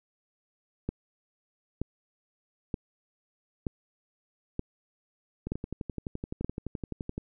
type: two click trains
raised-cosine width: 3 ms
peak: -21 / -17 dBFS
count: 21 / 7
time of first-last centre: 5.47-7.179 / 0.89-6.446 s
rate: 11.7 / 1.08 Hz
effects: none